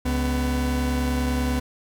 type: tone pair together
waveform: 40% pulse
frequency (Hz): 70.04 / 250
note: C#2 / B3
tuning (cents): +18 / +21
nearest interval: octave + minor seventh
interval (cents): 2203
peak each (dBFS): -23 / -24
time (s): 0.05-1.6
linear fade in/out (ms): 10
effects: none